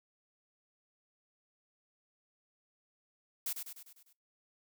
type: noise with echo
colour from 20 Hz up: blue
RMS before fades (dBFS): -36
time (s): 3.46-3.53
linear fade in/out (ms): 5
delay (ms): 100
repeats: 6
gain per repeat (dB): -5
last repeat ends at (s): 4.13
effects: noise-tail reverb RT60 0.2 s tail -22 dB re dry